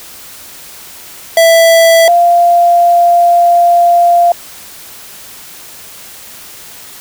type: tone pair in turn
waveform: square / sine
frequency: 662 / 693.9 Hz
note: E5 / F5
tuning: +7 / -11 cents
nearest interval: minor second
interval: 82 cents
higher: second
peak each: -4 dBFS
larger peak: neither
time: 1.37-2.08 / 2.08-4.32 s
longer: second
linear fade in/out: 2 ms
effects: white hiss -32 dBFS RMS until 7 s